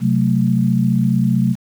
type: chord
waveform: sine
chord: F# diminished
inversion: second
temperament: equal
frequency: 130.81 / 185 / 220 Hz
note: C3 / F#3 / A3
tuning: 0 / 0 / 0 cents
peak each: -17 dBFS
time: 0-1.56 s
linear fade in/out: 50 ms
effects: 7-bit